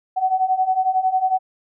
sine beating tone pair, 744 / 755 Hz, F#5 / F#5, +9 / +35 cents, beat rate 11 Hz, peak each -21 / -18 dBFS, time 0.16-1.39 s, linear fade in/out 20 ms, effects none

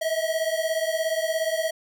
square beating tone pair, 635 / 652 Hz, D#5 / E5, +35 / -19 cents, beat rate 17 Hz, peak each -27 dBFS, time 0.01-1.71 s, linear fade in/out 10 ms, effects none

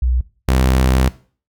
sine / sawtooth tone pair in turn, 61.74 / 64.6 Hz, B1 / C2, 0 / -21 cents, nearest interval minor second, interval 79 cents, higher second, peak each -13 / -8 dBFS, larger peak second, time 0.02-0.21 / 0.48-1.09 s, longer second, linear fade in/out 5 ms, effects noise-tail reverb RT60 0.4 s tail -18 dB re dry

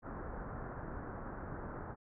pink low-pass noise, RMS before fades -44 dBFS, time 0.02-1.96 s, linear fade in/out 50 ms, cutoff 1600 Hz, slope 48 dB/octave, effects none

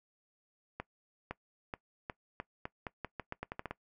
accelerating click train, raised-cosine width 0.5 ms, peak -23 dBFS, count 15, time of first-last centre 0.8-3.71 s, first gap 510 ms, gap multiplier 0.84, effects noise-tail reverb RT60 0.1 s tail -20 dB re dry

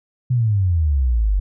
sine exponential sweep, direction down, 129.1 to 46.16 Hz, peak -14 dBFS, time 0.3-1.4 s, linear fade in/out 10 ms, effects none

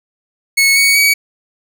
sawtooth tone with pitch steps, 2200 / 2232 / 2264 Hz, C#7 / C#7 / C#7, -14 / +11 / +36 cents, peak -5 dBFS, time 0.57-1.14 s, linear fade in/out 10 ms, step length 190 ms, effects none

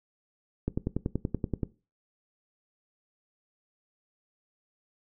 click train, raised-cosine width 3 ms, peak -15 dBFS, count 11, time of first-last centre 0.68-1.632 s, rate 10.5 Hz, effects noise-tail reverb RT60 0.3 s tail -19 dB re dry

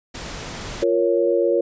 pink noise, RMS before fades -32 dBFS, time 0.14-0.84 s, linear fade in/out 10 ms
sine chord, Bb minor, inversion second, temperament equal, 349.2 / 466.2 / 554.4 Hz, F4 / Bb4 / Db5, 0 / 0 / 0 cents, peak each -20 dBFS, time 0.82-1.61 s, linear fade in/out 5 ms
effects resampled to 16000 Hz

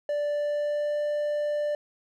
triangle tone with pitch glide, 586 to 591.4 Hz, D5 to D5, -4 to +12 cents, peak -23 dBFS, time 0.09-1.75 s, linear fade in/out 2 ms, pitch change +16 cents, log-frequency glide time 0.28-1 s, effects none

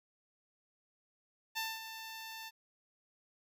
10% pulse tone with ADSR envelope, 891 Hz, A5, 22 cents sharp, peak -26 dBFS, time 1.55-2.51 s, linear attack 25 ms, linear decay 220 ms, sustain -10 dB, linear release 34 ms, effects none

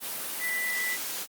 sine tone in noise, 1981 Hz, B6, 5 cents sharp, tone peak -28 dBFS, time 0.39-0.98 s, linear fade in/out 50 ms, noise white, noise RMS -34 dBFS, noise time 0-1.27 s, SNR +3 dB, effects high-pass 200 Hz 12 dB/octave + Opus 32 kbps

